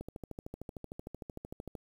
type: click train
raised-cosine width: 2 ms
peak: -28 dBFS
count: 24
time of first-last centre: 0.01-1.752 s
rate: 13.2 Hz
effects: 9-bit